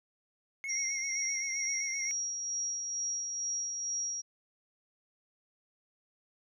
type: tone with vibrato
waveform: triangle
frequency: 2146 Hz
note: C7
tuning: 43 cents sharp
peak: -34 dBFS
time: 0.64-2.11 s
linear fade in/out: 0 ms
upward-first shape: sine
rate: 7.7 Hz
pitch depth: 46 cents each way
type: tone with tremolo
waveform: sine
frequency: 5670 Hz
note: F8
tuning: 25 cents sharp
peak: -31 dBFS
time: 0.68-4.22 s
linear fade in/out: 20 ms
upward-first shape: sine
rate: 2.2 Hz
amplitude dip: 35%
effects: none